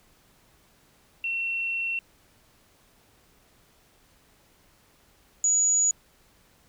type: tone pair in turn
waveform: sine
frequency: 2715 / 6841 Hz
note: F7 / A8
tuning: -50 / -50 cents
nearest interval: octave + major third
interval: 1600 cents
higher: second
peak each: -26 / -19 dBFS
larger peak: second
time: 1.24-1.99 / 5.44-5.91 s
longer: first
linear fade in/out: 2 ms
effects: pink hiss -61 dBFS RMS until 6.68 s